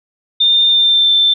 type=tone with pitch glide; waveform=sine; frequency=3612 to 3552 Hz; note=A7 to A7; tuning=+45 to +16 cents; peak=-8 dBFS; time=0.4-1.34 s; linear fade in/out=10 ms; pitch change=-29 cents; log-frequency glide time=0.68-1.11 s; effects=none